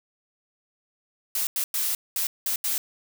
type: noise bursts at uneven times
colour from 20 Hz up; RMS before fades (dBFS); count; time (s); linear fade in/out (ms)
blue; -26; 6; 1.35-1.47 / 1.56-1.64 / 1.74-1.95 / 2.16-2.27 / 2.46-2.56 / 2.64-2.78; 2
effects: none